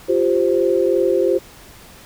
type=chord; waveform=sine; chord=F suspended second; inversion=none; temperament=equal; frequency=349.2 / 392 / 523.3 Hz; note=F4 / G4 / C5; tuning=0 / 0 / 0 cents; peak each=-18 dBFS; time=0.08-1.39 s; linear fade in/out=20 ms; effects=pink hiss -43 dBFS RMS until 2.05 s